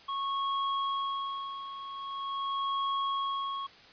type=tone with tremolo; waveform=square; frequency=1100 Hz; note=C#6; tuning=14 cents flat; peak=-29 dBFS; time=0.08-3.67 s; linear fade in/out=10 ms; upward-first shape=sine; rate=0.44 Hz; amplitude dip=70%; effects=white hiss -54 dBFS RMS until 3.92 s + resampled to 11025 Hz